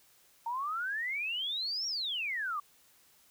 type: exponential two-way sweep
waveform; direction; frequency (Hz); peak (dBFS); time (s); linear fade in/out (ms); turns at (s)
sine; up then down; 903 to 5670 to 1134; -32; 0.46-2.6; 5; 1.87
effects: white hiss -64 dBFS RMS until 3.3 s